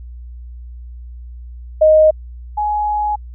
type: tone pair in turn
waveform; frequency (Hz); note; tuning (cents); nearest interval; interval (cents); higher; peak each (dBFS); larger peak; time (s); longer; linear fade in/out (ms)
sine; 622.3 / 838.9; D#5 / G#5; 0 / +17; perfect fourth; 517; second; -6 / -15; first; 1.81-2.11 / 2.57-3.16; second; 10
effects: added 60 Hz sine -30 dBFS peak until 3.34 s